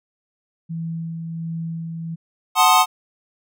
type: tone with tremolo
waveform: sine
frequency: 164.7 Hz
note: E3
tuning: 1 cent flat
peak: -24 dBFS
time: 0.69-2.16 s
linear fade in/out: 20 ms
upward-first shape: sine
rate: 1.4 Hz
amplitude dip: 30%
type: chord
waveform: square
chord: F# diminished seventh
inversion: none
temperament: equal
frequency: 740 / 880 / 1046.5 / 1244.5 Hz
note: F#5 / A5 / C6 / Eb6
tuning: 0 / 0 / 0 / 0 cents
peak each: -18 dBFS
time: 2.55-2.86 s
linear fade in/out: 50 ms
effects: none